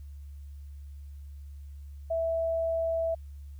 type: tone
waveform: sine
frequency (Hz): 658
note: E5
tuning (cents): -3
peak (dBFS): -26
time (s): 2.1-3.15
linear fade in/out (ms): 10
effects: added 71 Hz sine -41 dBFS peak until 3.59 s + white hiss -70 dBFS RMS until 3.59 s